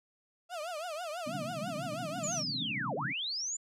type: tone with vibrato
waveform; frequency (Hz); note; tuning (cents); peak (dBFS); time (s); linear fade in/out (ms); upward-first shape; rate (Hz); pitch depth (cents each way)
35% pulse; 659.3; E5; 0; -35; 0.49-2.44; 50; triangle; 6.1; 210
type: band-pass noise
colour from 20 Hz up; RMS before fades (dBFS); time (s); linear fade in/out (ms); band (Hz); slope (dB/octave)
pink; -41; 1.26-3.13; 10; 120 to 300; 96
type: linear two-way sweep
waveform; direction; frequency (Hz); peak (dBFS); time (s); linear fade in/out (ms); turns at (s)
sine; down then up; 7230 to 370 to 7230; -33; 2.23-3.57; 10; 2.95
effects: low-pass 11000 Hz 12 dB/octave